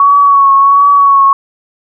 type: tone with vibrato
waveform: sine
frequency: 1118 Hz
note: C#6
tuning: 14 cents sharp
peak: -3 dBFS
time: 0-1.33 s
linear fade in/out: 2 ms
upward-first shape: triangle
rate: 1.4 Hz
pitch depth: 36 cents each way
effects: none

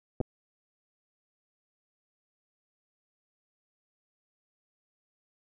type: clicks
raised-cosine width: 2 ms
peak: -17 dBFS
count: 2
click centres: 0.204 / 0.212 s
effects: none

